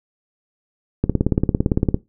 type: click train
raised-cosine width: 3 ms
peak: -3 dBFS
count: 17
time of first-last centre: 1.04-1.944 s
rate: 17.7 Hz
effects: noise-tail reverb RT60 0.2 s tail -18 dB re dry